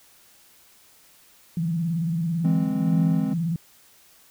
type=tone with vibrato; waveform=sine; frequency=166.4 Hz; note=E3; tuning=17 cents sharp; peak=-22 dBFS; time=1.57-3.56 s; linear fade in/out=2 ms; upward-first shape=square; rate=18 Hz; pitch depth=74 cents each way
type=chord; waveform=triangle; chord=E augmented; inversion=none; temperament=equal; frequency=164.81 / 207.7 / 261.6 Hz; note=E3 / G#3 / B#3; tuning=0 / 0 / 0 cents; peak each=-24 dBFS; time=2.44-3.34 s; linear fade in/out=10 ms
effects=white hiss -55 dBFS RMS until 4.3 s